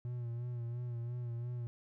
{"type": "tone with vibrato", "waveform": "triangle", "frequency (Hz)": 120, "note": "B2", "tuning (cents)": -49, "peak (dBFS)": -35, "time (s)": [0.05, 1.67], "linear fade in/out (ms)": 0, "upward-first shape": "sine", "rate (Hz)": 2.9, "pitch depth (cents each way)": 42, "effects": []}